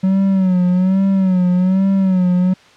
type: tone with vibrato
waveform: triangle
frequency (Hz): 186.9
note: F#3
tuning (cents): +18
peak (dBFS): -9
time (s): 0.03-2.54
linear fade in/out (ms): 10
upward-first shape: sine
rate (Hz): 1.2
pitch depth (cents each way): 73
effects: white hiss -46 dBFS RMS until 2.76 s + low-pass 4000 Hz 12 dB/octave